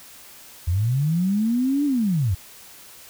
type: linear two-way sweep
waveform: sine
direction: up then down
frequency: 80 to 294.9 to 81 Hz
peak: -18 dBFS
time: 0.67-2.35 s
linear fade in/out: 10 ms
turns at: 1.85 s
effects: white hiss -45 dBFS RMS until 3.09 s